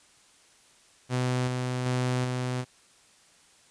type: tone with tremolo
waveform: sawtooth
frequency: 126.1 Hz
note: B2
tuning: 36 cents sharp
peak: -21 dBFS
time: 1.09-2.65 s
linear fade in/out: 50 ms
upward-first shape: square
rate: 1.3 Hz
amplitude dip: 30%
effects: white hiss -59 dBFS RMS until 3.7 s + resampled to 22050 Hz